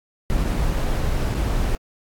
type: noise with dropouts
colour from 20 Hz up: brown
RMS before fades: -21 dBFS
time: 0.3-1.75 s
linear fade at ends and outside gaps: 0 ms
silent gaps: 0.44-0.444 / 1.343-1.348 s
effects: AAC 64 kbps